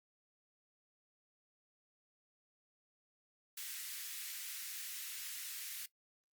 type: high-pass noise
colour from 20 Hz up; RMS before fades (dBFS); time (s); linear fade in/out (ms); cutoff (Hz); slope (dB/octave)
white; -45; 3.57-5.86; 5; 1600; 24
effects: noise-tail reverb RT60 0.1 s tail -17 dB re dry + Opus 48 kbps